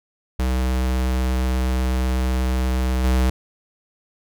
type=tone with level steps; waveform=square; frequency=63.7 Hz; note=C2; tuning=46 cents flat; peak=-19 / -16 dBFS; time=0.39-3.3 s; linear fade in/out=5 ms; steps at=3.04 s; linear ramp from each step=5 ms; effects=none